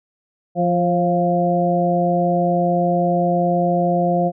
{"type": "harmonic tone with a mistuned harmonic", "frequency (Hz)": 174.61, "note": "F3", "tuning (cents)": 0, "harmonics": [1, 2, 3, 4], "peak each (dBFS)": [-19, -24, -21, -19], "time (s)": [0.55, 4.32], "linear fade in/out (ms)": 50, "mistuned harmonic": 3, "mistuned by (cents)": 31, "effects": []}